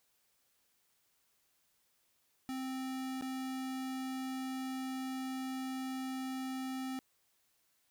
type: tone with dropouts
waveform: square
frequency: 261.6 Hz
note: C4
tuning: in tune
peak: -38 dBFS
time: 2.49-6.99 s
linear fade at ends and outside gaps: 0 ms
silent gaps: 3.211-3.223 s
effects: white hiss -75 dBFS RMS until 7.9 s